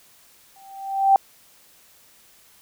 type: tone with exponential growth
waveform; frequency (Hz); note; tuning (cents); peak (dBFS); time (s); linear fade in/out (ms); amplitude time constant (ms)
sine; 781; G5; -7; -9; 0.56-1.16; 1; 130
effects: white hiss -54 dBFS RMS until 2.61 s